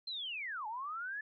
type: linear two-way sweep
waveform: sine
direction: down then up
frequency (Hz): 4186 to 830.6 to 1746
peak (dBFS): -38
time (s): 0.07-1.21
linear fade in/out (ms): 5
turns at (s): 0.67
effects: none